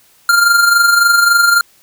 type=tone with amplitude modulation; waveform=square; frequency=1396.9 Hz; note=F6; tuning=in tune; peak=-6 dBFS; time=0.29-1.61 s; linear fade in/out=2 ms; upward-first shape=sine; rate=23.6 Hz; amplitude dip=50%; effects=white hiss -50 dBFS RMS until 1.82 s